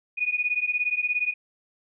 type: beating tone pair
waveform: sine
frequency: 2458 / 2475 Hz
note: D#7 / D#7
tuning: -22 / -10 cents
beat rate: 17 Hz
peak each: -26 dBFS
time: 0.17-1.34 s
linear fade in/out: 20 ms
effects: none